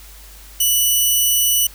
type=tone; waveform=5% pulse; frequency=2960 Hz; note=F#7; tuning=in tune; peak=-5 dBFS; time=0.6-1.67 s; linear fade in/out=5 ms; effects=added 50 Hz sine -40 dBFS peak until 1.74 s + white hiss -43 dBFS RMS until 1.74 s